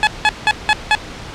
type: tone bursts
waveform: 15% pulse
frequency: 853 Hz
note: G#5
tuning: 46 cents sharp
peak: -3 dBFS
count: 5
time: 0.03-0.95 s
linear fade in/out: 0 ms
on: 40 ms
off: 180 ms
effects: pink hiss -31 dBFS RMS until 1.34 s + low-pass 5000 Hz 12 dB/octave